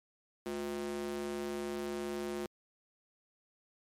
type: tone with high-pass filter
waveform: square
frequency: 71.6 Hz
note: D2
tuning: 43 cents flat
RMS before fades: -38 dBFS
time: 0.46-2.46 s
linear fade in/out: 0 ms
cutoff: 300 Hz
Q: 3.6
effects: MP3 64 kbps